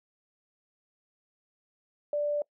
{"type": "tone", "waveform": "sine", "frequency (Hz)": 587.3, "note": "D5", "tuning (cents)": 0, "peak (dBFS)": -26, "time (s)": [2.13, 2.42], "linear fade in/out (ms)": 2, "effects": ["noise-tail reverb RT60 0.1 s tail -24 dB re dry"]}